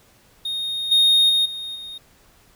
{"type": "tone with level steps", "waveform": "triangle", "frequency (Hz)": 3707, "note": "A#7", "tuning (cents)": -10, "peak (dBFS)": [-22, -11, -14, -27, -31], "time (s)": [0.45, 1.98], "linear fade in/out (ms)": 5, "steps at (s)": [0.91, 1.29, 1.45, 1.75], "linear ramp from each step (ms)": 10, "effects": ["pink hiss -55 dBFS RMS until 2.55 s"]}